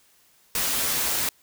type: noise with comb filter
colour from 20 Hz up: white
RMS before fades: -25 dBFS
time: 0.55-1.29 s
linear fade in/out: 2 ms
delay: 9.9 ms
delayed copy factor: -0.5
effects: white hiss -60 dBFS RMS until 1.42 s